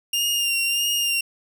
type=tone with vibrato; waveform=sawtooth; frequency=2800 Hz; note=F7; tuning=4 cents sharp; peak=-17 dBFS; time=0.13-1.21 s; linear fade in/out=5 ms; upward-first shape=sine; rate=1.6 Hz; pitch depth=31 cents each way; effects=none